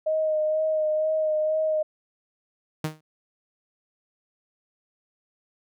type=tone with vibrato; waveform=sine; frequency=622.3 Hz; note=D#5; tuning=in tune; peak=-21 dBFS; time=0.06-1.83 s; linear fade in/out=10 ms; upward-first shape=sine; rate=2.1 Hz; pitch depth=20 cents each way
type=tone with exponential decay; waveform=sawtooth; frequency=155.56 Hz; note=D#3; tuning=in tune; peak=-19 dBFS; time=2.84-3.01 s; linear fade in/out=5 ms; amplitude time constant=35 ms
effects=none